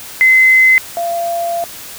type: tone pair in turn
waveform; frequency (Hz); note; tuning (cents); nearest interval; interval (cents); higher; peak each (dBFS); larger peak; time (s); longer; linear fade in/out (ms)
sine; 2051 / 684.4; C7 / F5; -35 / -35; octave + perfect fifth; 1900; first; -5 / -15; first; 0.21-0.78 / 0.97-1.64; second; 0
effects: white hiss -31 dBFS RMS until 1.98 s